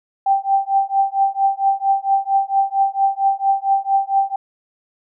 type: tone with tremolo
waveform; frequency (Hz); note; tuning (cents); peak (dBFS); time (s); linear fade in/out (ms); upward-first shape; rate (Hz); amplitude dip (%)
sine; 784; G5; 0; -10; 0.26-4.36; 5; triangle; 4.4; 100
effects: none